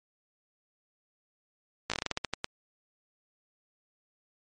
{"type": "slowing click train", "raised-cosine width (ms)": 0.2, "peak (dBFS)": -12, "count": 12, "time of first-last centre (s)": [1.9, 2.444], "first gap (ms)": 16, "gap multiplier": 1.21, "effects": ["MP3 48 kbps"]}